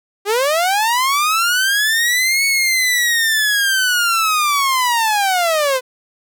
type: linear two-way sweep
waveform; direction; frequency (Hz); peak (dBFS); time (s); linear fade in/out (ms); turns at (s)
sawtooth; up then down; 390.5 to 2223 to 497.7; -10; 0.25-5.81; 50; 2.45
effects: none